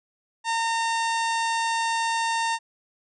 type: harmonic tone with a mistuned harmonic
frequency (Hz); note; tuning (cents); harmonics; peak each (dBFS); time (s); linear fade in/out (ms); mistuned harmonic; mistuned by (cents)
914; A#5; -34; 1 / 2 / 3 / 4 / 5 / 6 / 7 / 8 / 9 / 10; -24 / -30 / -34 / -36 / -38 / -40 / -41 / -42 / -43 / -44; 0.44-2.59; 50; 7; -48
effects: none